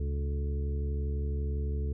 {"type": "harmonic tone with a mistuned harmonic", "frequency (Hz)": 72, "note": "D2", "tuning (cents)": -34, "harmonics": [1, 2, 3, 4, 5, 6], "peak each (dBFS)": [-29, -40, -44, -49, -48, -43], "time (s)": [0, 1.93], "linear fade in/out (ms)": 5, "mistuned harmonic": 2, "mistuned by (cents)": -78, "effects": []}